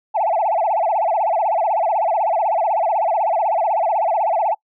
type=tone with vibrato; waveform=sine; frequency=759 Hz; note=F#5; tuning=44 cents sharp; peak=-14 dBFS; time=0.14-4.55 s; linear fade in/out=20 ms; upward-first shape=sine; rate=16 Hz; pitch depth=280 cents each way; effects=noise-tail reverb RT60 0.1 s tail -26 dB re dry + tanh soft clip ceiling -11 dBFS